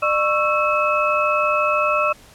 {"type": "tone cluster", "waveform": "sine", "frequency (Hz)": [602, 1106, 1327, 2584], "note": ["D5", "C#6", "E6", "E7"], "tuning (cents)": [43, -4, 11, -35], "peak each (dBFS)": [-21, -23, -20, -23], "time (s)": [0.02, 2.13], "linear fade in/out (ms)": 10, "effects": ["pink hiss -47 dBFS RMS until 2.34 s", "low-pass 12000 Hz 12 dB/octave"]}